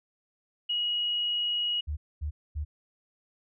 sine tone, 2900 Hz, F#7, 35 cents flat, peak -26 dBFS, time 0.69-1.81 s, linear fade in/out 10 ms
sine tone bursts, 74.9 Hz, D2, 35 cents sharp, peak -29 dBFS, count 3, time 1.87-2.65 s, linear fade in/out 20 ms, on 100 ms, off 240 ms
effects none

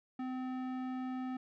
square tone with low-pass filter, 256.7 Hz, C4, 33 cents flat, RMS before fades -39 dBFS, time 0.19-1.37 s, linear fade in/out 5 ms, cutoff 1700 Hz, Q 0.68, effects none

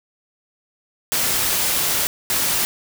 white noise bursts at uneven times, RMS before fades -20 dBFS, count 2, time 1.12-2.07 / 2.3-2.65 s, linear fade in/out 0 ms, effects none

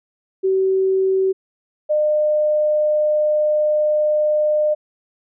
sine tone pair in turn, 381.2 / 605.1 Hz, G4 / D#5, -48 / -48 cents, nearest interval minor sixth, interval 800 cents, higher second, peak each -14 dBFS, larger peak neither, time 0.43-1.33 / 1.89-4.75 s, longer second, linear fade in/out 20 ms, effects none

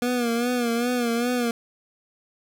25% pulse tone with vibrato, 240 Hz, B3, 49 cents flat, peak -18 dBFS, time 0.02-1.51 s, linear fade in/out 2 ms, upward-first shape sine, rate 2.5 Hz, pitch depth 63 cents each way, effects none

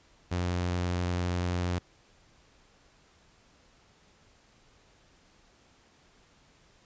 sawtooth tone, 88.8 Hz, F2, 29 cents sharp, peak -24 dBFS, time 0.31-1.79 s, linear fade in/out 10 ms, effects pink hiss -62 dBFS RMS until 6.85 s + resampled to 16000 Hz

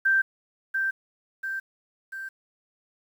sine tone with echo, 1568 Hz, G6, in tune, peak -18 dBFS, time 0.05-0.22 s, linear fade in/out 10 ms, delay 690 ms, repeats 3, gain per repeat -5 dB, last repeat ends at 2.29 s, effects 9-bit

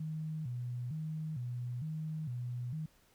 sine tone with vibrato, 138.59 Hz, C#3, in tune, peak -36 dBFS, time 0-2.86 s, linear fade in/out 5 ms, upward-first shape square, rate 1.1 Hz, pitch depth 210 cents each way, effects pink hiss -68 dBFS RMS until 3.14 s

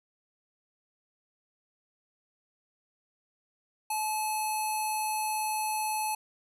square tone with low-pass filter, 861 Hz, A5, 38 cents flat, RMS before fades -31 dBFS, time 3.9-6.15 s, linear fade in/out 5 ms, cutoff 12000 Hz, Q 8.1, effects none

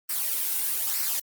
blue noise with flanger, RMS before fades -27 dBFS, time 0.09-1.2 s, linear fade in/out 10 ms, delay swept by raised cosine 0.29 to 1.69 ms, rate 1.1 Hz, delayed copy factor -0.55, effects Opus 32 kbps

